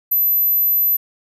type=tone; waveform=sine; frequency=12040 Hz; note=F#9; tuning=29 cents sharp; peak=-13 dBFS; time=0.11-0.97 s; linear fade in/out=10 ms; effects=none